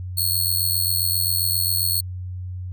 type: tone with amplitude modulation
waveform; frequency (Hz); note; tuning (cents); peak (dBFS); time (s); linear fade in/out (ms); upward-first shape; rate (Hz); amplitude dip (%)
5% pulse; 4341; C#8; -37; -9; 0.17-2.01; 10; sine; 87.5; 80
effects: added 91 Hz sine -28 dBFS peak until 2.72 s